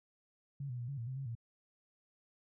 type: tone with pitch steps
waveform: sine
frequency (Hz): 139.8 / 123.3 / 120.1 / 140 / 116 / 130.4 / 136.3 / 115.8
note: C#3 / B2 / B2 / C#3 / A#2 / C3 / C#3 / A#2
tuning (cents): +15 / -2 / -48 / +18 / -8 / -5 / -29 / -11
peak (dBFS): -38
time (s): 0.6-1.352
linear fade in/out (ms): 5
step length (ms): 94
effects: none